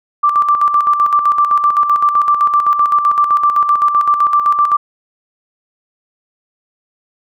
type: tone with tremolo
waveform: sine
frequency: 1174.7 Hz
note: D6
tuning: in tune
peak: -7 dBFS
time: 0.23-4.77 s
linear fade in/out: 10 ms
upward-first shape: square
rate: 7.8 Hz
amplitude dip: 55%
effects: none